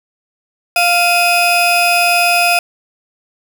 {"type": "tone pair together", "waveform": "35% pulse", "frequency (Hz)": [698.5, 2517], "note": ["F5", "D#7"], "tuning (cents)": [0, 19], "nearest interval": "octave + minor seventh", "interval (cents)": 2219, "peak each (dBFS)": -11, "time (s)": [0.76, 2.59], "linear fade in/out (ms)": 2, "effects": []}